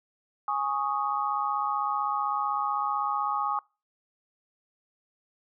sine chord, Ab suspended fourth, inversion none, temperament equal, 830.6 / 1108.7 / 1244.5 Hz, Ab5 / Db6 / Eb6, 0 / 0 / 0 cents, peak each -30 dBFS, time 0.48-3.59 s, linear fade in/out 2 ms, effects noise-tail reverb RT60 0.3 s tail -25 dB re dry

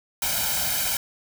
white noise with comb filter, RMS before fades -25 dBFS, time 0.22-0.97 s, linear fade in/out 2 ms, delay 1.3 ms, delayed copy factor +0.9, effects none

